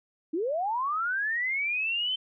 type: linear sweep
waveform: sine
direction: up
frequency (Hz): 293.7 to 3100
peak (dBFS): -26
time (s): 0.33-2.16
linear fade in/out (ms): 10
effects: none